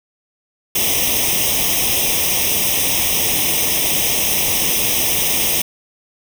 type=noise with comb filter; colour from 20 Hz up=white; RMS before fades=-17 dBFS; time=0.75-5.62 s; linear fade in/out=5 ms; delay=0.34 ms; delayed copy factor=+0.95; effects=none